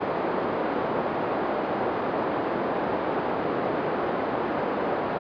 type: band-pass noise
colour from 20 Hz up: pink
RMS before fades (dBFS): -27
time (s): 0-5.19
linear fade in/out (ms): 20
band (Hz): 330 to 930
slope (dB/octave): 12
effects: resampled to 11025 Hz